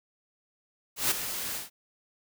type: noise with ADSR envelope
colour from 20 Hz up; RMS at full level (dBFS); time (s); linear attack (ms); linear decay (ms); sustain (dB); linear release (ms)
white; -24; 0.96-1.7; 150; 13; -10; 150
effects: none